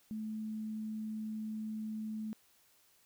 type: tone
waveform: sine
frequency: 217 Hz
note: A3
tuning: 24 cents flat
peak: -37 dBFS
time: 0.11-2.33 s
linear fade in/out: 0 ms
effects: white hiss -68 dBFS RMS until 3.05 s